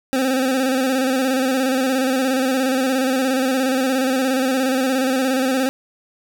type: tone with vibrato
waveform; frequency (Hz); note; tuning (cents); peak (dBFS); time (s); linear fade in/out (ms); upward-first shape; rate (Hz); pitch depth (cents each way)
25% pulse; 261.6; C4; 0; -13; 0.13-5.69; 0; square; 17; 44
effects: none